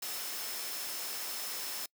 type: tone in noise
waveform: sine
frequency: 5270 Hz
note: E8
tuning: 1 cent flat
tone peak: -45 dBFS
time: 0.02-1.86 s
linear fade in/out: 5 ms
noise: white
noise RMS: -39 dBFS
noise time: 0.02-1.86 s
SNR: -9 dB
effects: noise-tail reverb RT60 0.1 s tail -26 dB re dry + high-pass 300 Hz 12 dB/octave